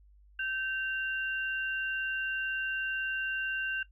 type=tone pair together; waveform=sine; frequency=1551 / 2771 Hz; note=G6 / F7; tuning=-19 / -14 cents; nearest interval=minor seventh; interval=1005 cents; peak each=-32 / -35 dBFS; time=0.39-3.83 s; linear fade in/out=5 ms; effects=noise-tail reverb RT60 0.1 s tail -17 dB re dry + added 50 Hz sine -56 dBFS peak until 3.91 s